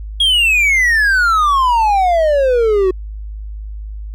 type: exponential sweep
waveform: triangle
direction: down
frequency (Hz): 3322 to 365.1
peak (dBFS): -8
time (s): 0.2-2.91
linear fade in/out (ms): 5
effects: added 52 Hz sine -24 dBFS peak until 4.14 s